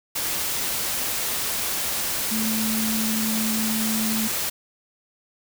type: tone in noise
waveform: sine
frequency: 220 Hz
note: A3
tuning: in tune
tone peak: -24 dBFS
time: 2.31-4.28 s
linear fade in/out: 10 ms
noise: white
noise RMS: -26 dBFS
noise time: 0.15-4.5 s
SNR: -1 dB
effects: none